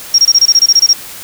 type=tone bursts; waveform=sine; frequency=5588 Hz; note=F8; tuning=in tune; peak=-3 dBFS; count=12; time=0.14-0.932 s; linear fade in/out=5 ms; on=44 ms; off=24 ms; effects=white hiss -29 dBFS RMS until 1.23 s